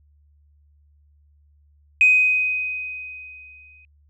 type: tone with exponential decay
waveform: sine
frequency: 2508 Hz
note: D#7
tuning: 13 cents sharp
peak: -9 dBFS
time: 2.01-3.85 s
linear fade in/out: 1 ms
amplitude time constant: 400 ms
effects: tanh soft clip ceiling -5 dBFS + added 73 Hz sine -54 dBFS peak until 4.09 s